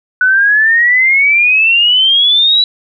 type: exponential sweep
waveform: sine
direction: up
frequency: 1480 to 3958 Hz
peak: -6 dBFS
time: 0.21-2.64 s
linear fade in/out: 2 ms
effects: none